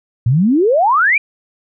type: exponential sweep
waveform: sine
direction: up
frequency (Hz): 110 to 2458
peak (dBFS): -9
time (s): 0.26-1.18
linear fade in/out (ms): 5
effects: none